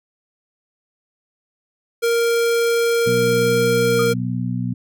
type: tone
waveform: square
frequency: 466.2 Hz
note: A#4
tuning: in tune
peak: -16 dBFS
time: 2.02-4.14 s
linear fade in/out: 20 ms
type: harmonic tone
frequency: 61.3 Hz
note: B1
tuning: 12 cents flat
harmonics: 2 / 3 / 4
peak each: -23 / -25 / -26 dBFS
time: 3.06-4.74 s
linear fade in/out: 10 ms
type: tone with exponential decay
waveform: sine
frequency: 1244.5 Hz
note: D#6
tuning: in tune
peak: -20 dBFS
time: 3.99-4.14 s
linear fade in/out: 5 ms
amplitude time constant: 32 ms
effects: none